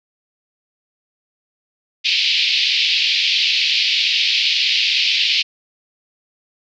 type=band-pass noise; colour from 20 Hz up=pink; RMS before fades=-17 dBFS; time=2.04-5.43 s; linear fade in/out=20 ms; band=2400 to 4800 Hz; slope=48 dB/octave; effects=none